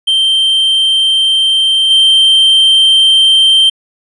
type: tone with level steps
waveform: triangle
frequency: 3136 Hz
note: G7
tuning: in tune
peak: -6 / -3 dBFS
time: 0.07-3.7 s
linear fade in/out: 10 ms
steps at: 1.9 s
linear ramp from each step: 10 ms
effects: resampled to 24000 Hz